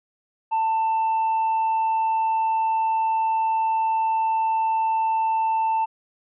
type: tone with hard clipping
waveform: sine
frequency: 890 Hz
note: A5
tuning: 20 cents sharp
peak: -20 dBFS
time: 0.51-5.86 s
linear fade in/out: 20 ms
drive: 2 dB
effects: resampled to 8000 Hz